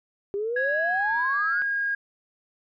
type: exponential sweep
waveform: sine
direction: up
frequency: 392.3 to 1516 Hz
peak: -25 dBFS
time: 0.34-1.62 s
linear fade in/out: 0 ms
type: tone with pitch glide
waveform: sine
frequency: 1661.2 to 1629.8 Hz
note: G#6 to G#6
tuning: 0 to -33 cents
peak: -23 dBFS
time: 0.56-1.95 s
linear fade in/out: 5 ms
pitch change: -33 cents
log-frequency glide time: 0.89-1.71 s
effects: tanh soft clip ceiling -14 dBFS